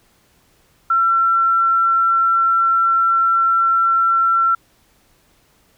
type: tone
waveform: sine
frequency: 1352 Hz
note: E6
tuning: 43 cents sharp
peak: -12 dBFS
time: 0.9-4.55 s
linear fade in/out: 5 ms
effects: pink hiss -57 dBFS RMS until 5.77 s